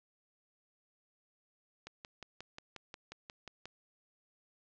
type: click train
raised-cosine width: 0.2 ms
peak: -28 dBFS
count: 11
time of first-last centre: 1.87-3.656 s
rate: 5.6 Hz
effects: low-pass 6000 Hz 12 dB/octave